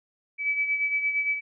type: beating tone pair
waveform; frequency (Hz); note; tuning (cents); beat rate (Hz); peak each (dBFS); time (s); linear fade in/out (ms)
sine; 2294 / 2302.7; D7 / D7; -41 / -35; 8.7; -24 / -32; 0.38-1.41; 50
effects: none